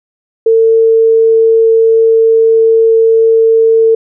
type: tone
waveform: sine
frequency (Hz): 450.4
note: A4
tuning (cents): +40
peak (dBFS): -4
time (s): 0.46-3.95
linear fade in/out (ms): 5
effects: none